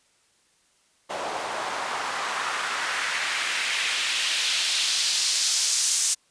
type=noise with band-pass filter sweep; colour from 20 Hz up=white; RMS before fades=-26 dBFS; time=1.09-6.15 s; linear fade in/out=20 ms; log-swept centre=660 to 7000 Hz; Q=1.5; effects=white hiss -64 dBFS RMS until 6.3 s + resampled to 22050 Hz